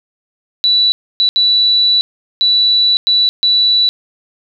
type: tone bursts at uneven times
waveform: sine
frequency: 3951 Hz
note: B7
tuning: in tune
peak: -8 dBFS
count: 6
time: 0.64-0.92 / 1.2-1.29 / 1.36-2.01 / 2.41-2.97 / 3.07-3.29 / 3.43-3.89 s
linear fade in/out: 0 ms
effects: none